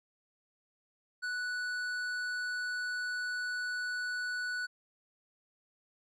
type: tone with hard clipping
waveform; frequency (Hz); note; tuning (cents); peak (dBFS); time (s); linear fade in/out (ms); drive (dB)
sine; 1480; F#6; 0; -35; 1.22-4.67; 20; 9
effects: none